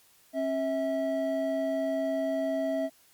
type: tone pair together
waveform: triangle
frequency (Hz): 270.7 / 649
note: C#4 / E5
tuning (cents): -41 / -27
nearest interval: octave + minor third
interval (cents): 1514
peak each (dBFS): -29 / -26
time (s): 0.33-2.9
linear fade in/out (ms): 50
effects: white hiss -61 dBFS RMS until 3.13 s + MP3 96 kbps